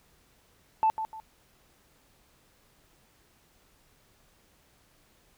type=tone with echo; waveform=sine; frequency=880 Hz; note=A5; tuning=in tune; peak=-19 dBFS; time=0.83-0.9 s; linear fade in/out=0 ms; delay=150 ms; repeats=2; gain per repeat=-10 dB; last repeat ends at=1.2 s; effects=tanh soft clip ceiling -16 dBFS + pink hiss -64 dBFS RMS until 5.37 s